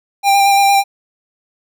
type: tone with vibrato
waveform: square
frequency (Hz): 795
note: G5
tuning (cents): +24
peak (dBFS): -9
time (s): 0.23-0.84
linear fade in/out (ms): 50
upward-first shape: square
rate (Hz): 8.7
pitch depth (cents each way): 13
effects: none